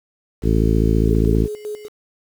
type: harmonic tone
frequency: 54.9 Hz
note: A1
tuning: 3 cents flat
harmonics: 1 / 2 / 3 / 4 / 5 / 6 / 7 / 8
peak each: -17 / -20 / -22 / -23 / -24 / -25 / -25 / -26 dBFS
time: 0.42-1.48 s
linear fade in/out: 50 ms
type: tone with tremolo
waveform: sine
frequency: 421.2 Hz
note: G#4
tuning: 24 cents sharp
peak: -24 dBFS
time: 1.05-1.89 s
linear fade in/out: 50 ms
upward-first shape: square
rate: 5 Hz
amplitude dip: 75%
effects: 7-bit